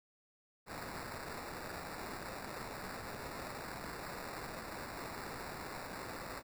blue noise with sample-and-hold, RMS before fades -45 dBFS, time 0.66-6.43 s, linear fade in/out 50 ms, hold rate 3150 Hz, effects none

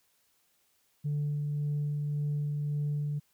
sine tone with tremolo, 146.83 Hz, D3, in tune, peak -26 dBFS, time 1.04-3.2 s, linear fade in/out 20 ms, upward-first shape sine, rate 1.8 Hz, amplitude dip 25%, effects tanh soft clip ceiling -26 dBFS + white hiss -71 dBFS RMS until 3.33 s

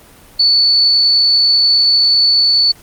sine tone, 4465 Hz, C#8, 12 cents sharp, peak -7 dBFS, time 0.39-2.72 s, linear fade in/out 10 ms, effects pink hiss -42 dBFS RMS until 2.82 s + Opus 24 kbps

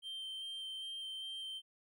triangle tone with vibrato, 3136 Hz, G7, in tune, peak -40 dBFS, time 0.02-1.62 s, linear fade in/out 50 ms, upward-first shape square, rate 2.5 Hz, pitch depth 8 cents each way, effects none

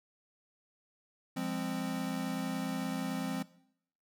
square chord, F minor, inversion none, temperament equal with one note detuned, 174.61 / 205.3 / 261.6 Hz, F3 / Ab3 / C4, 0 / -20 / 0 cents, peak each -39 / -40 / -37 dBFS, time 1.36-3.43 s, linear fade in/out 10 ms, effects noise-tail reverb RT60 0.7 s tail -19 dB re dry

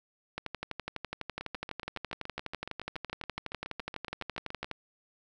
two click trains, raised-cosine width 0.3 ms, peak -19 / -23 dBFS, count 53 / 24, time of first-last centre 0.38-4.713 / 1.41-4.645 s, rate 12 / 7.11 Hz, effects none

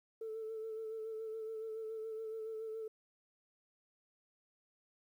sine tone with vibrato, 442 Hz, A4, 8 cents sharp, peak -39 dBFS, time 0.21-2.88 s, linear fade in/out 5 ms, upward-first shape sine, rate 7.1 Hz, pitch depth 28 cents each way, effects tanh soft clip ceiling -36 dBFS + 12-bit

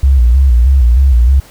sine tone with vibrato, 63.3 Hz, B1, 43 cents sharp, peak -4 dBFS, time 0.03-1.4 s, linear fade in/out 5 ms, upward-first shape square, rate 3.2 Hz, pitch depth 110 cents each way, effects pink hiss -40 dBFS RMS until 1.5 s

